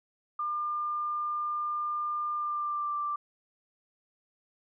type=tone with pitch glide; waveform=sine; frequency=1200 to 1176.7 Hz; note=D6 to D6; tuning=+37 to +3 cents; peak=-29 dBFS; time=0.39-3.16 s; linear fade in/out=5 ms; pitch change=-34 cents; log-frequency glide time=2.35-2.96 s; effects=none